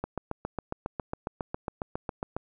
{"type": "click train", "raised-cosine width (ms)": 1, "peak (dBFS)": -17, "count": 18, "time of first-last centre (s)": [0.04, 2.366], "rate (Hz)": 7.31, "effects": []}